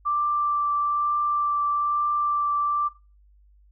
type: tone with vibrato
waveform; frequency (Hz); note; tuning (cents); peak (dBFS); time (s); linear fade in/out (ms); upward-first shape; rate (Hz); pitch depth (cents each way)
sine; 1174.7; D6; 0; -21; 0.05-2.89; 20; triangle; 1.1; 10
effects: noise-tail reverb RT60 0.3 s tail -18 dB re dry + added 50 Hz sine -53 dBFS peak until 3.71 s